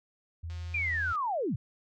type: tone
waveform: sine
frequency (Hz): 83.1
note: E2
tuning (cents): +15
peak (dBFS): -35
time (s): 0.43-1.13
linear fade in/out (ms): 10
type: click train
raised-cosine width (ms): 0.2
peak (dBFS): -36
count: 119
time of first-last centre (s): 0.5-1.156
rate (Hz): 180
type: linear sweep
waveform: sine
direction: down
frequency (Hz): 2443 to 87.31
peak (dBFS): -28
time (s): 0.74-1.56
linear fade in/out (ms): 5
effects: none